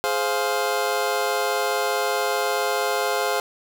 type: chord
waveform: 25% pulse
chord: F minor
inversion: first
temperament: just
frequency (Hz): 419.1 / 523.8 / 698.5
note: Ab4 / C5 / F5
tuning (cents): +16 / +2 / 0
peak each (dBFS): -22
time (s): 0.04-3.4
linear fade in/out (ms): 0
effects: none